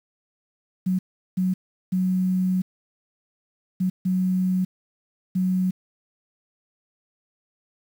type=tone bursts at uneven times; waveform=sine; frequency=185 Hz; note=F#3; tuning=in tune; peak=-19 dBFS; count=6; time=0.86-0.99 / 1.37-1.54 / 1.92-2.62 / 3.8-3.9 / 4.05-4.65 / 5.35-5.71 s; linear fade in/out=10 ms; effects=8-bit